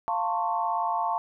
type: tone cluster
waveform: sine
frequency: 697 / 892 / 1057 / 1115 Hz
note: F5 / A5 / C6 / C#6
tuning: -4 / +23 / +17 / +10 cents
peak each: -30 / -27 / -33 / -33 dBFS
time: 0.08-1.18 s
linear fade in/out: 0 ms
effects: none